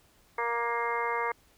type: harmonic tone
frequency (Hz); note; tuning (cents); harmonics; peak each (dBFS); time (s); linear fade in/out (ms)
234.9; A#3; +13; 2 / 3 / 4 / 5 / 6 / 7 / 8 / 9; -34 / -41 / -32 / -34 / -45 / -39 / -43 / -35; 0.38-1.32; 5
effects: pink hiss -63 dBFS RMS until 1.57 s